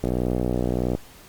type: click train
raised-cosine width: 2 ms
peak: -10 dBFS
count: 57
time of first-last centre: 0.04-0.951 s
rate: 61.5 Hz
effects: pink hiss -48 dBFS RMS until 1.28 s + Opus 48 kbps